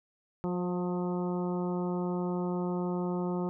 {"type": "harmonic tone with a mistuned harmonic", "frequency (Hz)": 178.8, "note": "F3", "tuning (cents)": 41, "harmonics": [1, 2, 3, 4, 5, 6, 7], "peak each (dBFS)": [-31, -34, -41, -44, -42, -48, -47], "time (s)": [0.44, 3.49], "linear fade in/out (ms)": 0, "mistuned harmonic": 3, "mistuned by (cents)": -22, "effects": []}